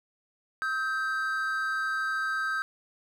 triangle tone pair together, 1281.3 / 1568 Hz, E6 / G6, -50 / 0 cents, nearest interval minor third, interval 350 cents, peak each -30 / -27 dBFS, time 0.62-2.62 s, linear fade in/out 0 ms, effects none

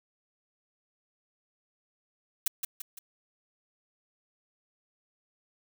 blue noise with echo, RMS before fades -26 dBFS, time 2.46-2.48 s, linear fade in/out 5 ms, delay 170 ms, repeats 3, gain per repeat -6 dB, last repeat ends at 2.99 s, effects none

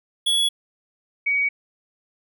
square / sine tone pair in turn, 3376 / 2257 Hz, G#7 / C#7, +28 / +31 cents, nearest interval perfect fifth, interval 697 cents, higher first, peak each -18 dBFS, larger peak neither, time 0.26-0.49 / 1.26-1.49 s, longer neither, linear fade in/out 10 ms, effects none

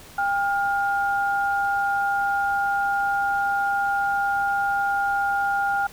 sine tone pair together, 800 / 1413.1 Hz, G5 / F6, +35 / +20 cents, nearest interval minor seventh, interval 985 cents, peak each -22 / -24 dBFS, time 0.18-5.87 s, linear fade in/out 5 ms, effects pink hiss -45 dBFS RMS until 5.92 s

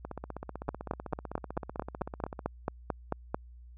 two click trains, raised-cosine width 1 ms, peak -16 / -24 dBFS, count 13 / 38, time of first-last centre 0.69-3.345 / 0.05-2.392 s, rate 4.52 / 15.8 Hz, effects added 60 Hz sine -48 dBFS peak until 3.77 s

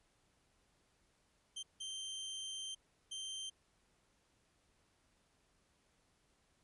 sawtooth tone bursts at uneven times, 3136 Hz, G7, in tune, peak -39 dBFS, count 3, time 1.56-1.63 / 1.8-2.75 / 3.11-3.5 s, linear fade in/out 10 ms, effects pink hiss -75 dBFS RMS until 6.63 s + resampled to 24000 Hz

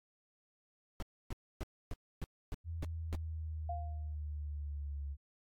brown noise bursts, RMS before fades -38 dBFS, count 8, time 1-3.152 s, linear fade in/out 0 ms, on 24 ms, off 280 ms
sine linear sweep, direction down, 83.3 to 70.1 Hz, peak -38 dBFS, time 2.64-5.17 s, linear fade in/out 50 ms
sine tone with exponential decay, 698.5 Hz, F5, in tune, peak -36 dBFS, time 3.69-4.15 s, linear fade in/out 5 ms, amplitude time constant 100 ms
effects AAC 64 kbps

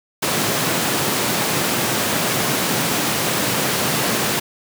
pink high-pass noise, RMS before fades -20 dBFS, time 0.22-4.4 s, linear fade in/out 10 ms, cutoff 130 Hz, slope 24 dB/octave, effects none

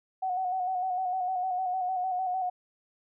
sine tone with vibrato, 740 Hz, F#5, in tune, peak -27 dBFS, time 0.22-2.5 s, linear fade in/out 10 ms, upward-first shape square, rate 6.6 Hz, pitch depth 36 cents each way, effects none

